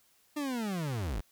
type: linear sweep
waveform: 40% pulse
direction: down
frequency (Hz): 304.2 to 38.46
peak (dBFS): -31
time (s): 0.36-1.21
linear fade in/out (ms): 10
effects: white hiss -67 dBFS RMS until 1.31 s